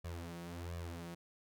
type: tone with flanger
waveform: sawtooth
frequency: 85.5 Hz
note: F2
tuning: 36 cents flat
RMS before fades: -45 dBFS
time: 0.04-1.15 s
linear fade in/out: 10 ms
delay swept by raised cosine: 1.7 to 5.5 ms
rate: 1.4 Hz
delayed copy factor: +0.9
effects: none